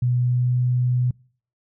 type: tone with pitch glide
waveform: sine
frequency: 123.47 to 124.47 Hz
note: B2 to B2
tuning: 0 to +14 cents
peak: -17 dBFS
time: 0.02-1.11 s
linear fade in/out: 5 ms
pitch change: +14 cents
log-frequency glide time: 0.2-0.57 s
effects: noise-tail reverb RT60 0.5 s tail -26 dB re dry